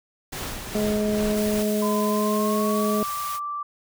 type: noise with tremolo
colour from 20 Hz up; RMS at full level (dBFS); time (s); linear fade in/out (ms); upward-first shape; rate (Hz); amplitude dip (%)
pink; -31; 0.32-1.63; 10; sine; 2.4; 40
type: harmonic tone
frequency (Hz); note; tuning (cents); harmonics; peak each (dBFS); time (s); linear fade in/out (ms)
210.8; G#3; +26; 1 / 2 / 3; -23 / -26 / -28; 0.75-3.03; 0
type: band-stop noise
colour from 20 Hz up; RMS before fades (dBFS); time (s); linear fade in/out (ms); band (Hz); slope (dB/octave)
white; -35; 1.33-3.4; 50; 180 to 580; 48
type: tone with pitch glide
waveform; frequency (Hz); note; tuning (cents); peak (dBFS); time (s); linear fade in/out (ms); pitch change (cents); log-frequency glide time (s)
sine; 1019 to 1170.5; C6 to D6; -46 to -6; -27; 1.82-3.63; 5; +240; 2.07-3.03
effects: none